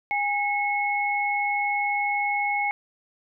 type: tone pair together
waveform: sine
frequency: 818 / 2184 Hz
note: G#5 / C#7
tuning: -26 / -26 cents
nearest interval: octave + perfect fourth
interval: 1700 cents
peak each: -25 dBFS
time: 0.11-2.71 s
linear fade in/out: 0 ms
effects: none